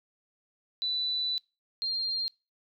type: tone pair in turn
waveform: sine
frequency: 3978 / 4196 Hz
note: B7 / C8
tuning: +12 / +4 cents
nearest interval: minor second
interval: 92 cents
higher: second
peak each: -28 dBFS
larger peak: neither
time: 0.82-1.38 / 1.82-2.28 s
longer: first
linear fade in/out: 0 ms
effects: noise-tail reverb RT60 0.3 s tail -24 dB re dry